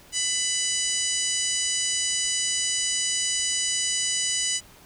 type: harmonic tone with a mistuned harmonic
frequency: 990 Hz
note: B5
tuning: 4 cents sharp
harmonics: 2 / 3 / 4 / 5 / 6 / 7 / 8 / 9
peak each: -35 / -30 / -35 / -32 / -31 / -29 / -35 / -31 dBFS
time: 0.12-4.61 s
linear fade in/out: 50 ms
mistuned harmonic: 2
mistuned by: +18 cents
effects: pink hiss -51 dBFS RMS until 4.85 s